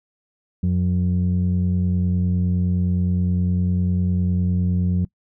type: tone pair together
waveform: sine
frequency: 90.22 / 180 Hz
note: F#2 / F#3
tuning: -43 / -47 cents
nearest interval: octave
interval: 1196 cents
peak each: -18 dBFS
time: 0.63-5.05 s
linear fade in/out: 5 ms
effects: noise-tail reverb RT60 0.1 s tail -23 dB re dry + tanh soft clip ceiling -13 dBFS